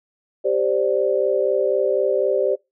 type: chord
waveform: sine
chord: G suspended fourth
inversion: none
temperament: equal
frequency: 392 / 523.3 / 587.3 Hz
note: G4 / C5 / D5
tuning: 0 / 0 / 0 cents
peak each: -21 dBFS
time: 0.44-2.56 s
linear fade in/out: 20 ms
effects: noise-tail reverb RT60 0.2 s tail -23 dB re dry